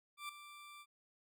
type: tone with ADSR envelope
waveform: 20% pulse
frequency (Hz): 1176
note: D6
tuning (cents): +2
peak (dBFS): -36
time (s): 0.17-0.86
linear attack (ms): 120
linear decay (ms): 4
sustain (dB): -12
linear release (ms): 51
effects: none